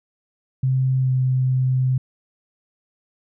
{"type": "tone with pitch glide", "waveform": "sine", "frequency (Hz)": [130.81, 129.23], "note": ["C3", "C3"], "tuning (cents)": [0, -21], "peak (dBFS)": -16, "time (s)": [0.63, 1.98], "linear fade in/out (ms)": 5, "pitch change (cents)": -21, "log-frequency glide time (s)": [1, 1.1], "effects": []}